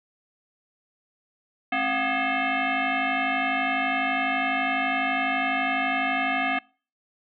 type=tone with frequency modulation; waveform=sine; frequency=700 Hz; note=F5; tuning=4 cents sharp; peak=-22 dBFS; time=1.72-6.59 s; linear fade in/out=5 ms; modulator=484 Hz; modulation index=4.1; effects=noise-tail reverb RT60 0.4 s tail -26 dB re dry